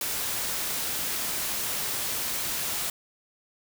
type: noise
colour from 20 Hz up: white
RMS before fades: -30 dBFS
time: 0.01-2.9 s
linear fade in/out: 2 ms
effects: none